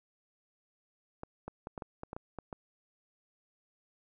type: clicks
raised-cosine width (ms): 1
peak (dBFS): -26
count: 10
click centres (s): 1.234 / 1.48 / 1.671 / 1.778 / 1.822 / 2.034 / 2.131 / 2.165 / 2.387 / 2.528
effects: none